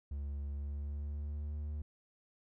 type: tone with pitch glide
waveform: triangle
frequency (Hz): 71 to 74.57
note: C#2 to D2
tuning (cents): +42 to +27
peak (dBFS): -35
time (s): 0.11-1.82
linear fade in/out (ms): 5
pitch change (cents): +85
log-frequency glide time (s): 0.51-1.58
effects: none